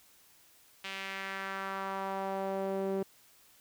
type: tone with band-pass filter sweep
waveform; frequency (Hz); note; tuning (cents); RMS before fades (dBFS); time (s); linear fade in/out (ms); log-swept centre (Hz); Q
sawtooth; 193.6; G3; -21; -36; 0.84-3.03; 5; 2800 to 390; 1.8
effects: white hiss -62 dBFS RMS until 3.6 s